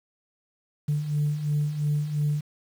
sine beating tone pair, 145.9 / 148.8 Hz, D3 / D3, -11 / +23 cents, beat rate 2.9 Hz, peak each -29 / -23 dBFS, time 0.88-2.41 s, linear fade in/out 10 ms, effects tanh soft clip ceiling -18 dBFS + 8-bit

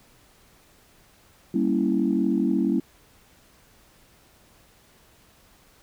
sine chord, G diminished seventh, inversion none, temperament equal, 196 / 233.1 / 277.2 / 329.6 Hz, G3 / Bb3 / Db4 / Fb4, 0 / 0 / 0 / 0 cents, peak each -25 dBFS, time 1.54-2.8 s, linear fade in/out 5 ms, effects tanh soft clip ceiling -10 dBFS + pink hiss -57 dBFS RMS until 5.82 s

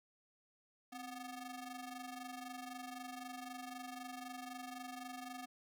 sawtooth ring-modulated tone, 493.9 Hz, B4, in tune, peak -39 dBFS, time 0.92-5.46 s, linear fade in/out 10 ms, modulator 235 Hz, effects none

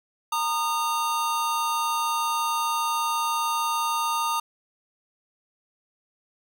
square tone pair together, 921.6 / 1225 Hz, A#5 / D#6, -20 / -27 cents, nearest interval perfect fourth, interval 493 cents, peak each -27 dBFS, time 0.32-4.4 s, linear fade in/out 5 ms, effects none

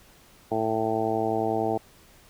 harmonic tone, 110.9 Hz, A2, 14 cents sharp, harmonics 1 / 2 / 3 / 4 / 5 / 6 / 7 / 8, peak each -36 / -34 / -30 / -29 / -37 / -30 / -29 / -38 dBFS, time 0.51-1.78 s, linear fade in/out 10 ms, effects pink hiss -55 dBFS RMS until 2.29 s

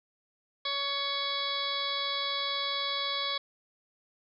harmonic tone with a mistuned harmonic, 561 Hz, C#5, 21 cents sharp, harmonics 1 / 2 / 3 / 4 / 6 / 7 / 8 / 9, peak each -41 / -36 / -44 / -39 / -34 / -36 / -39 / -44 dBFS, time 0.65-3.38 s, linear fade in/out 5 ms, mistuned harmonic 4, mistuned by -17 cents, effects none

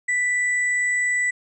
sine tone pair together, 1975.5 / 7902 Hz, B6 / B8, 0 / 0 cents, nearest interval 2 octaves, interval 2400 cents, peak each -19 / -31 dBFS, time 0.08-1.31 s, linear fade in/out 10 ms, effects none

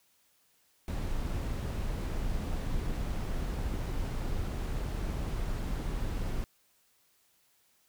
brown noise, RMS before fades -33 dBFS, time 0.88-6.44 s, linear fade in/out 0 ms, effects white hiss -69 dBFS RMS until 7.88 s

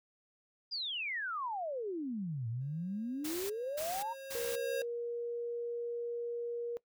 sine exponential two-way sweep, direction down then up, 5010 to 110.7 to 958 Hz, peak -35 dBFS, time 0.71-4.14 s, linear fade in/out 20 ms, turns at 2.48 s
square tone with exponential growth, 540 Hz, C#5, 45 cents flat, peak -34 dBFS, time 2.61-4.82 s, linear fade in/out 2 ms, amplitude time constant 480 ms
white noise bursts, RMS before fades -42 dBFS, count 3, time 3.24-4.56 s, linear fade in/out 10 ms, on 260 ms, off 270 ms
sine tone, 473.7 Hz, A#4, 28 cents sharp, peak -35 dBFS, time 4.35-6.77 s, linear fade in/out 0 ms
effects noise-tail reverb RT60 0.1 s tail -21 dB re dry

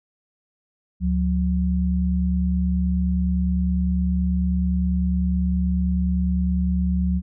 sine tone pair together, 72.15 / 181.8 Hz, D2 / F#3, -30 / -30 cents, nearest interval octave + major third, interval 1600 cents, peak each -21 dBFS, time 1-7.22 s, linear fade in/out 50 ms, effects none

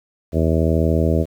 harmonic tone, 80.6 Hz, E2, 38 cents flat, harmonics 1 / 2 / 3 / 4 / 5 / 6 / 7 / 8, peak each -18 / -21 / -23 / -24 / -25 / -26 / -26 / -27 dBFS, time 0.32-1.26 s, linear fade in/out 50 ms, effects 8-bit

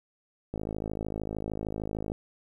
click train, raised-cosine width 2 ms, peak -20 dBFS, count 85, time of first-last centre 0.54-2.119 s, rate 53.2 Hz, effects 10-bit

